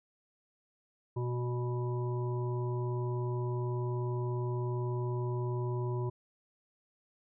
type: harmonic tone with a mistuned harmonic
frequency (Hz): 122.7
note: B2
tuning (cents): -11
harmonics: 1 / 3 / 5 / 7 / 8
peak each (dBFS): -32 / -37 / -49 / -52 / -44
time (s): 1.16-6.1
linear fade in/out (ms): 10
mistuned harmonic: 5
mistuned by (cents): -15
effects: none